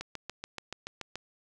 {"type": "click train", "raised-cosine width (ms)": 0.2, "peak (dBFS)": -20, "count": 9, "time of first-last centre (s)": [0.01, 1.156], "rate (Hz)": 6.98, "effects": []}